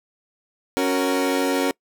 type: chord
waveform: 30% pulse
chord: F# major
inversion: second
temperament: equal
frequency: 277.2 / 370 / 466.2 Hz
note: C#4 / F#4 / A#4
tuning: 0 / 0 / 0 cents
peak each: -19 / -23 / -22 dBFS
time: 0.77-1.71 s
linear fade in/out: 0 ms
effects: noise-tail reverb RT60 0.1 s tail -25 dB re dry

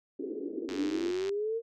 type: band-pass noise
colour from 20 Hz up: white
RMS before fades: -37 dBFS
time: 0.19-1.11 s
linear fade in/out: 5 ms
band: 270 to 410 Hz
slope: 48 dB/octave
type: click train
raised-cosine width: 0.2 ms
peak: -24 dBFS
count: 58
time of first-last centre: 0.69-1.293 s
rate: 94.6 Hz
type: linear sweep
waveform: sine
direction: up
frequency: 277.2 to 466.2 Hz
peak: -29 dBFS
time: 0.75-1.62 s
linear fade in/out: 50 ms
effects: none

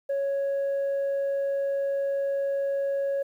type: tone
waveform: sine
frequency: 554.4 Hz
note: C#5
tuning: in tune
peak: -22 dBFS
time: 0.09-3.23 s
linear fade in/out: 10 ms
effects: tanh soft clip ceiling -23 dBFS + 10-bit

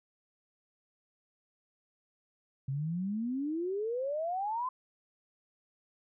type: exponential sweep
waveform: sine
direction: up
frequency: 130.81 to 1046.5 Hz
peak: -31 dBFS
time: 2.68-4.69 s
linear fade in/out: 5 ms
effects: none

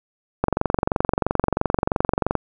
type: click train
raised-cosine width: 1 ms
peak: -4 dBFS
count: 45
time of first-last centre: 0.44-2.353 s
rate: 23 Hz
effects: none

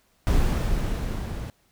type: noise with level ramp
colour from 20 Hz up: brown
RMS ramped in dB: -20 to -32 dBFS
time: 0.27-1.5 s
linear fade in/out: 0 ms
effects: pink hiss -65 dBFS RMS until 1.71 s

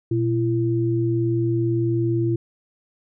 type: tone pair together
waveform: sine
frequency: 119.8 / 337.8 Hz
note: A#2 / E4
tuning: +48 / +42 cents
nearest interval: octave + tritone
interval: 1794 cents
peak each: -21 dBFS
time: 0.11-2.36 s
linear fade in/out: 5 ms
effects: none

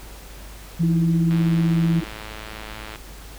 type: tone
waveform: sine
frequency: 167.3 Hz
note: E3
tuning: 26 cents sharp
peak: -16 dBFS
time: 0.79-2.01 s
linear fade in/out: 20 ms
type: tone with tremolo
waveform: sine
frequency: 323.4 Hz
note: E4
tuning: 33 cents flat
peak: -24 dBFS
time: 0.83-2.04 s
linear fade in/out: 5 ms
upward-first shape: sine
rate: 16 Hz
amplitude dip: 80%
type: click train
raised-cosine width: 0.3 ms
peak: -19 dBFS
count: 179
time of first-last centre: 1.31-2.958 s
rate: 108 Hz
effects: added 50 Hz sine -39 dBFS peak until 3.38 s + pink hiss -43 dBFS RMS until 3.38 s

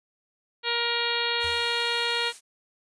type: harmonic tone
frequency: 471.7 Hz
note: A#4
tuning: 20 cents sharp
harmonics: 1 / 2 / 3 / 4 / 5 / 6 / 7 / 8 / 9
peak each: -33 / -33 / -33 / -33 / -33 / -33 / -33 / -33 / -33 dBFS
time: 0.63-2.33 s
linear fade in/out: 50 ms
type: noise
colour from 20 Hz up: blue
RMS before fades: -40 dBFS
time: 1.39-2.41 s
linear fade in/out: 50 ms
type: tone with exponential decay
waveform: sine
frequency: 81.2 Hz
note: E2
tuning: 26 cents flat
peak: -35 dBFS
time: 1.44-1.79 s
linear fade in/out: 5 ms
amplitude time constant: 75 ms
effects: resampled to 22050 Hz

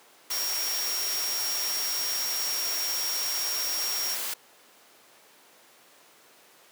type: tone in noise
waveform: sine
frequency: 5588 Hz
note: F8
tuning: in tune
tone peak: -29 dBFS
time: 0.31-4.15 s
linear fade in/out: 5 ms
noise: white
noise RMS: -32 dBFS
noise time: 0.3-4.34 s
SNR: 0 dB
effects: pink hiss -55 dBFS RMS until 6.71 s + high-pass 400 Hz 12 dB/octave

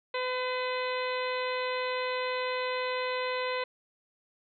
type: harmonic tone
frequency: 506 Hz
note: B4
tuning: 42 cents sharp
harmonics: 1 / 2 / 3 / 4 / 5 / 6 / 7 / 8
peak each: -32 / -35 / -41 / -38 / -40 / -46 / -45 / -43 dBFS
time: 0.14-3.64 s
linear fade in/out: 5 ms
effects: none

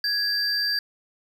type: tone pair together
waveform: triangle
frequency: 1661.2 / 4699 Hz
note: G#6 / D8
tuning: 0 / 0 cents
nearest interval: octave + tritone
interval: 1800 cents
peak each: -26 / -22 dBFS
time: 0.04-0.79 s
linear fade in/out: 2 ms
effects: none

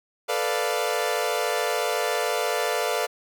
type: chord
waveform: sawtooth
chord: B half-diminished seventh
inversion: third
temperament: equal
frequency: 440 / 493.9 / 587.3 / 698.5 Hz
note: A4 / B4 / D5 / F5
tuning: 0 / 0 / 0 / 0 cents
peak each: -25 dBFS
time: 0.28-3.07 s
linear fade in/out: 20 ms
effects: none

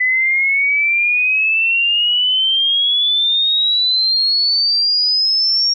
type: exponential sweep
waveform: sine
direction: up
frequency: 1999 to 5588 Hz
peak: -12 dBFS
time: 0-5.74 s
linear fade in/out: 10 ms
effects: none

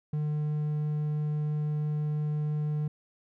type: tone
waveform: triangle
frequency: 150.5 Hz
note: D3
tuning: 43 cents sharp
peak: -25 dBFS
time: 0.13-2.88 s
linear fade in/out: 5 ms
effects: none

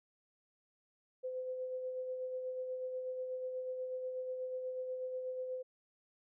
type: tone with tremolo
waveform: sine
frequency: 511 Hz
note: C5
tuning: 41 cents flat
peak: -36 dBFS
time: 1.23-5.63 s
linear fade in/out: 20 ms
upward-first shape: sine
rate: 8.2 Hz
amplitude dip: 35%
effects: none

